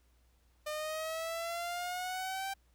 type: exponential sweep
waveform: sawtooth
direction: up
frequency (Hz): 603 to 784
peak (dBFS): -32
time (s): 0.66-2.54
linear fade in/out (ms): 10
effects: added 60 Hz sine -66 dBFS peak until 2.74 s + pink hiss -74 dBFS RMS until 2.74 s